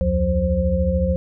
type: tone cluster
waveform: sine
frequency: 67.9 / 81.6 / 179.6 / 527 Hz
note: C#2 / E2 / F3 / C5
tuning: -35 / -17 / +49 / +12 cents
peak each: -22 dBFS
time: 0.01-1.16 s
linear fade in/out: 0 ms
effects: none